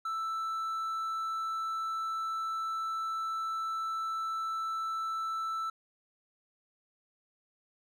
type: tone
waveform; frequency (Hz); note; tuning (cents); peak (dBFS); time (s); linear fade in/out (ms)
triangle; 1323; E6; +6; -30; 0.05-5.7; 5
effects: none